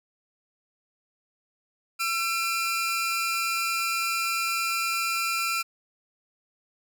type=tone pair together; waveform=sawtooth; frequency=1347.8 / 2400 Hz; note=E6 / D7; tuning=+38 / +37 cents; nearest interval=minor seventh; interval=999 cents; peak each=-24 / -25 dBFS; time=1.99-5.63 s; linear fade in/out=20 ms; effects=none